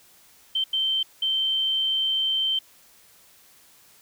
sine tone bursts at uneven times, 3114 Hz, G7, 12 cents flat, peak -21 dBFS, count 3, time 0.55-0.64 / 0.73-1.03 / 1.22-2.59 s, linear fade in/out 5 ms, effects white hiss -55 dBFS RMS until 4.01 s

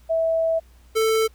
sine / square tone pair in turn, 653 / 442.7 Hz, E5 / A4, -17 / +11 cents, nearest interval perfect fifth, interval 672 cents, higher first, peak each -18 dBFS, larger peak neither, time 0.09-0.6 / 0.95-1.28 s, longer first, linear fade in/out 20 ms, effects added 60 Hz sine -49 dBFS peak until 1.34 s + pink hiss -59 dBFS RMS until 1.34 s

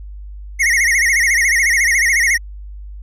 square tone with vibrato, 2009 Hz, B6, 29 cents sharp, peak -12 dBFS, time 0.59-2.38 s, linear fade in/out 20 ms, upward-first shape sine, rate 14 Hz, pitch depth 160 cents each way, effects added 50 Hz sine -29 dBFS peak until 3.02 s + low-pass 11000 Hz 12 dB/octave

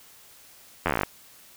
slowing click train, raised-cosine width 0.5 ms, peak -8 dBFS, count 12, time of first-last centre 0.86-1.034 s, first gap 11 ms, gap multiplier 1.07, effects white hiss -52 dBFS RMS until 1.56 s

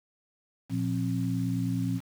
sine tone cluster, 117.2 / 176.2 / 266.1 Hz, A#2 / F3 / C4, +10 / +16 / +29 cents, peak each -30 / -31 / -31 dBFS, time 0.69-2.01 s, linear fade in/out 50 ms, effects 8-bit

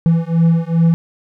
triangle beating tone pair, 164.81 / 167.31 Hz, E3 / E3, 0 / +26 cents, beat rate 2.5 Hz, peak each -12 / -12 dBFS, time 0.06-0.94 s, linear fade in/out 0 ms, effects none

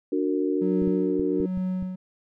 sine chord, D augmented, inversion none, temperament just, 293.7 / 367.1 / 458.9 Hz, D4 / F#4 / A#4, 0 / -14 / -27 cents, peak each -25 / -26 / -29 dBFS, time 0.12-1.46 s, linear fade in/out 5 ms
triangle tone with tremolo, 185 Hz, F#3, in tune, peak -22 dBFS, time 0.61-1.96 s, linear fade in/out 10 ms, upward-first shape sine, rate 1.2 Hz, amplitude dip 75%
clicks, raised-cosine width 5 ms, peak -23 dBFS, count 6, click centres 0.82 / 0.876 / 1.196 / 1.403 / 1.575 / 1.826 s
effects none

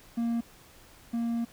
triangle tone pair in turn, 233.1 / 233.1 Hz, A#3 / A#3, 0 / 0 cents, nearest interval unison, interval 0 cents, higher neither, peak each -24 / -25 dBFS, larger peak first, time 0.17-0.41 / 1.13-1.45 s, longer second, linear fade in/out 10 ms, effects pink hiss -55 dBFS RMS until 1.52 s

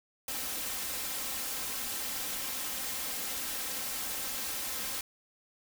white noise with comb filter, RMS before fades -36 dBFS, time 0.28-5.01 s, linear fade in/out 2 ms, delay 3.8 ms, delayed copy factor +0.55, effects none

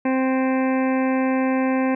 harmonic tone, 261.6 Hz, C4, in tune, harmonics 1 / 2 / 3 / 4 / 6 / 7 / 8 / 9 / 10, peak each -19 / -25 / -29 / -31 / -35 / -36 / -37 / -38 / -39 dBFS, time 0.05-1.95 s, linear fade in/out 5 ms, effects none

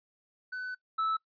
triangle tone pair in turn, 1503 / 1310 Hz, F#6 / E6, +27 / -11 cents, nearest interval major second, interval 238 cents, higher first, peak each -33 / -25 dBFS, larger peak second, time 0.52-0.75 / 0.98-1.17 s, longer first, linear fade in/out 10 ms, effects noise-tail reverb RT60 0.1 s tail -22 dB re dry + resampled to 11025 Hz

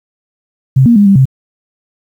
sine tone with pitch steps, 132.4 / 235.4 / 204 / 196.9 / 132.4 Hz, C3 / A#3 / G#3 / G3 / C3, +21 / +17 / -31 / +8 / +21 cents, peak -3 dBFS, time 0.76-1.255 s, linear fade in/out 10 ms, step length 99 ms, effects 7-bit

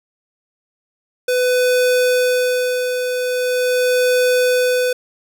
square tone with tremolo, 500 Hz, B4, 21 cents sharp, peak -13 dBFS, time 1.28-4.93 s, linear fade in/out 5 ms, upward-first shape sine, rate 0.42 Hz, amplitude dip 50%, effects none

